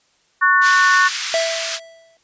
sine chord, F# minor, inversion second, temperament equal with one note detuned, 1108.7 / 1480 / 1799.1 Hz, C#6 / F#6 / A6, 0 / 0 / +38 cents, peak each -15 / -15 / -16 dBFS, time 0.41-1.09 s, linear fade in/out 20 ms
white band-pass noise, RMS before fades -25 dBFS, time 0.61-1.8 s, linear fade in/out 50 ms, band 1300 to 6400 Hz, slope 24 dB/octave
square tone with exponential decay, 659.3 Hz, E5, in tune, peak -15 dBFS, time 1.34-2.17 s, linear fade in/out 1 ms, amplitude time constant 180 ms
effects white hiss -60 dBFS RMS until 2.23 s + resampled to 16000 Hz

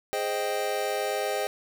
square chord, Ab major seventh, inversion none, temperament equal, 415.3 / 523.3 / 622.3 / 784 Hz, Ab4 / C5 / Eb5 / G5, 0 / 0 / 0 / 0 cents, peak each -33 dBFS, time 0.13-1.47 s, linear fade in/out 0 ms, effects none

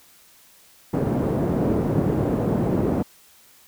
pink band-pass noise, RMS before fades -22 dBFS, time 0.93-3.03 s, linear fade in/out 10 ms, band 130 to 450 Hz, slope 12 dB/octave, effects white hiss -53 dBFS RMS until 3.67 s

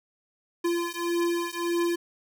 square beating tone pair, 342.4 / 344.1 Hz, F4 / F4, -34 / -26 cents, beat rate 1.7 Hz, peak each -29 dBFS, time 0.64-1.96 s, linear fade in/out 10 ms, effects none

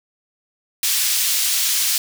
pink high-pass noise, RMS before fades -19 dBFS, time 0.83-1.98 s, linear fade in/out 2 ms, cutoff 3800 Hz, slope 12 dB/octave, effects none

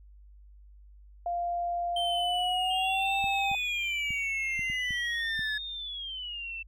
sine tone with pitch glide, 696 to 790.3 Hz, F5 to G5, -6 to +14 cents, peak -28 dBFS, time 1.26-3.55 s, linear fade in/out 2 ms, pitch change +220 cents, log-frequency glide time 2.11-3.2 s
triangle linear sweep, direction down, 3126 to 1701 Hz, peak -28 dBFS, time 1.96-5.58 s, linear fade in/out 5 ms
sine tone with vibrato, 3136 Hz, G7, in tune, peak -35 dBFS, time 2.7-6.63 s, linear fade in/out 10 ms, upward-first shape sine, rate 0.44 Hz, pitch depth 280 cents each way
clicks, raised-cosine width 5 ms, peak -30 dBFS, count 7, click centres 3.242 / 3.515 / 4.106 / 4.593 / 4.7 / 4.907 / 5.393 s
effects added 50 Hz sine -50 dBFS peak until 6.67 s

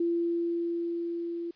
sine tone with level ramp, 340.3 Hz, F4, 45 cents flat, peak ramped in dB -24 to -32 dBFS, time 0-1.51 s, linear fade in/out 5 ms, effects white hiss -64 dBFS RMS until 1.55 s + resampled to 11025 Hz

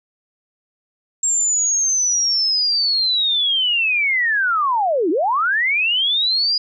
sine linear two-way sweep, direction down then up, 7510 to 292.6 to 4937 Hz, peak -15 dBFS, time 1.23-6.58 s, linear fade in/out 5 ms, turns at 5.1 s, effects none

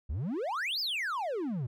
triangle exponential two-way sweep, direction up then down, 60.8 to 5274 to 111 Hz, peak -29 dBFS, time 0.09-1.67 s, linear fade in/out 10 ms, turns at 0.8 s, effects none

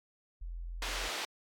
sine tone, 42.68 Hz, F1, 39 cents flat, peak -38 dBFS, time 0.41-1.09 s, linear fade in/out 10 ms
white band-pass noise, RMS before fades -38 dBFS, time 0.82-1.25 s, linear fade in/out 2 ms, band 350 to 4000 Hz, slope 12 dB/octave
effects AAC 64 kbps

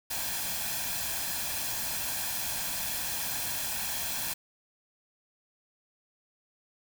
white noise with comb filter, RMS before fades -33 dBFS, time 0.1-4.34 s, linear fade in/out 10 ms, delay 1.2 ms, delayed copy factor +0.6, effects none

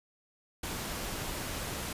pink noise, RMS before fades -37 dBFS, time 0.63-1.93 s, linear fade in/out 5 ms, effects resampled to 32000 Hz

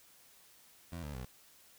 20% pulse tone with pitch steps, 85.2 / 73.32 / 63.09 Hz, F2 / D2 / B1, -42 / -2 / +38 cents, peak -36 dBFS, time 0.92-1.25 s, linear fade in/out 5 ms, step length 110 ms, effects white hiss -62 dBFS RMS until 1.78 s

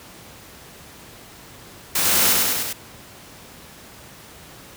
white noise with echo, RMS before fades -20 dBFS, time 1.95-2.33 s, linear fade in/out 5 ms, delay 100 ms, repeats 4, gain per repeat -2 dB, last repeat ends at 2.73 s, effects pink hiss -43 dBFS RMS until 4.76 s + high-pass 60 Hz 12 dB/octave

